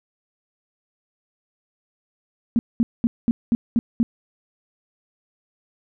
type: tone bursts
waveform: sine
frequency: 233.1 Hz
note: A#3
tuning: in tune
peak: -14 dBFS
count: 7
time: 2.56-4.03 s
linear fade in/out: 0 ms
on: 30 ms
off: 210 ms
effects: none